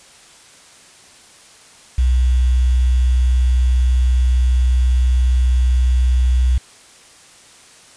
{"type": "tone with quantisation", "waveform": "sine", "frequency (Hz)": 62.6, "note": "B1", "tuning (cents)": 24, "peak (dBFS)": -11, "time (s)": [1.98, 6.58], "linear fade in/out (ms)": 5, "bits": 6, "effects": ["white hiss -45 dBFS RMS until 7.96 s", "resampled to 22050 Hz"]}